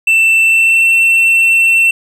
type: tone with pitch glide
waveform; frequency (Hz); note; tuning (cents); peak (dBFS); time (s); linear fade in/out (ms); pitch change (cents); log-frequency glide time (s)
triangle; 2670 to 2696; E7 to E7; +22 to +38; -5; 0.07-1.91; 5; +16; 0.43-0.87
effects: none